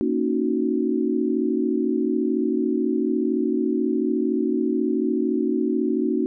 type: chord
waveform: sine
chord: D# minor seventh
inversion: second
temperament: equal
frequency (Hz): 233.1 / 277.2 / 311.1 / 370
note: A#3 / C#4 / D#4 / F#4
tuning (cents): 0 / 0 / 0 / 0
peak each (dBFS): -25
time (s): 0.01-6.26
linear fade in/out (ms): 0
effects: none